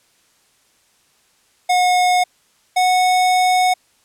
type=tone pair in turn; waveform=square; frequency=725 / 734.7 Hz; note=F#5 / F#5; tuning=-35 / -12 cents; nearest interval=unison; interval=23 cents; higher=second; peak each=-13 dBFS; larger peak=neither; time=1.69-2.24 / 2.76-3.74 s; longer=second; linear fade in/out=10 ms; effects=white hiss -58 dBFS RMS until 4.04 s + low-pass 10000 Hz 12 dB/octave